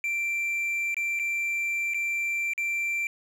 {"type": "tone with dropouts", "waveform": "triangle", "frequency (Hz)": 2353, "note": "D7", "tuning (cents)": 3, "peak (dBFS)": -24, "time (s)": [0.04, 3.07], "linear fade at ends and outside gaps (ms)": 1, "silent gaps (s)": [[0.944, 0.967], [1.191, 1.196], [1.937, 1.944], [2.535, 2.578]], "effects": ["10-bit"]}